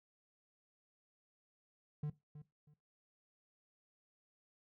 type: tone with echo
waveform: triangle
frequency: 148.9 Hz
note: D3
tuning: 24 cents sharp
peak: -34 dBFS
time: 2.03-2.1 s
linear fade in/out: 5 ms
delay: 320 ms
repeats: 2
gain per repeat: -13 dB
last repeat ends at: 2.74 s
effects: noise-tail reverb RT60 0.2 s tail -17 dB re dry